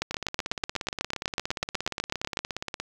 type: two click trains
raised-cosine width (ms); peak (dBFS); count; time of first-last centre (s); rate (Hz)
0.2; -9 / -14; 20 / 47; 0.02-2.371 / 0.11-2.8; 8.08 / 17.1
effects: 8-bit